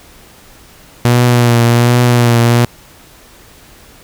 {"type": "tone with vibrato", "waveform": "sawtooth", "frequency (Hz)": 120, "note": "B2", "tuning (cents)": -49, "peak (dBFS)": -3, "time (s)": [1.05, 2.65], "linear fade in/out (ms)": 0, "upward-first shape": "triangle", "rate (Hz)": 1.3, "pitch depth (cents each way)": 39, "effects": ["pink hiss -41 dBFS RMS until 4.03 s"]}